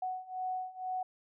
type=beating tone pair; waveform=sine; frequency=741 / 743.1 Hz; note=F#5 / F#5; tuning=+2 / +7 cents; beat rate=2.1 Hz; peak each=-39 / -37 dBFS; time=0.02-1.03 s; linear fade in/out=5 ms; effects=none